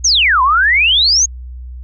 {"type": "exponential two-way sweep", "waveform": "sine", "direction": "down then up", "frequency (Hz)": [6720, 987.8, 6720], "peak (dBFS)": -8, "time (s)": [0.04, 1.26], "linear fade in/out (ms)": 10, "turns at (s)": 0.42, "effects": ["added 62 Hz sine -26 dBFS peak until 1.83 s"]}